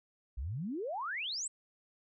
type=exponential sweep; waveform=sine; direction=up; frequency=55 to 8372 Hz; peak=-35 dBFS; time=0.37-1.48 s; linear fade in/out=10 ms; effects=none